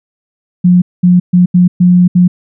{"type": "tone bursts at uneven times", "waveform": "sine", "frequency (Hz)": 178.7, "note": "F3", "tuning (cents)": 40, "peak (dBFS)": -3, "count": 6, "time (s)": [[0.64, 0.82], [1.03, 1.2], [1.33, 1.46], [1.54, 1.68], [1.8, 2.08], [2.15, 2.28]], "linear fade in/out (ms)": 10, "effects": []}